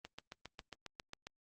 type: click train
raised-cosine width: 0.2 ms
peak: -28 dBFS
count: 10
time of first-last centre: 0.05-1.27 s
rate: 7.38 Hz
effects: Opus 32 kbps